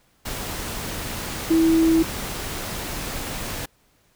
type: tone in noise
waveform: sine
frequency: 325.7 Hz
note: E4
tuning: 21 cents flat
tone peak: -14 dBFS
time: 1.5-2.03 s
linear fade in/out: 10 ms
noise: pink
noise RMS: -30 dBFS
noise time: 0.25-3.66 s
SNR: +13 dB
effects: pink hiss -62 dBFS RMS until 4.15 s